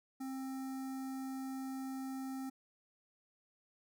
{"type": "tone with notch filter", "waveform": "square", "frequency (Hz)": 264.8, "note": "C4", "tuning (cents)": 21, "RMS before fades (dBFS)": -42, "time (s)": [0.2, 2.5], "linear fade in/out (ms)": 10, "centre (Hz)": 3000, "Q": 0.62, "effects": []}